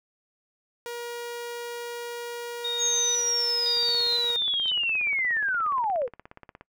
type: tone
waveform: sawtooth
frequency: 475.9 Hz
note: A#4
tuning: 36 cents sharp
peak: -29 dBFS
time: 0.86-4.36 s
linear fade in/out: 0 ms
type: tone with tremolo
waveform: sine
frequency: 3724 Hz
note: A#7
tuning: 2 cents flat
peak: -26 dBFS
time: 2.64-4.71 s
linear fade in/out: 10 ms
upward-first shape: square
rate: 0.98 Hz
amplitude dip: 80%
type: linear sweep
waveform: sine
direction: down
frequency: 6620 to 440 Hz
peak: -23 dBFS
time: 2.78-6.09 s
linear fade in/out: 50 ms
type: click train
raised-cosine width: 0.5 ms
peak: -28 dBFS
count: 49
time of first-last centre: 3.77-6.61 s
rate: 16.9 Hz
effects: noise-tail reverb RT60 0.1 s tail -23 dB re dry